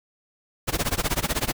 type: noise with tremolo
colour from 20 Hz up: pink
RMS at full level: -22 dBFS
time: 0.67-1.53 s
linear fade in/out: 20 ms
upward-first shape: sine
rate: 16 Hz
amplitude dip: 95%
effects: none